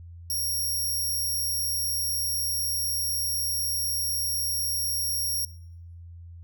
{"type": "tone", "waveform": "5% pulse", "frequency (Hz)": 5588, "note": "F8", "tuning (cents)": 0, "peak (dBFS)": -20, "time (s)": [0.3, 5.45], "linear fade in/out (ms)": 2, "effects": ["noise-tail reverb RT60 0.7 s tail -21 dB re dry", "added 85 Hz sine -41 dBFS peak until 6.43 s"]}